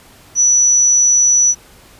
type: tone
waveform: sine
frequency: 5920 Hz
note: F#8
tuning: in tune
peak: -8 dBFS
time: 0.35-1.55 s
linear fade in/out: 50 ms
effects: pink hiss -44 dBFS RMS until 1.99 s + resampled to 32000 Hz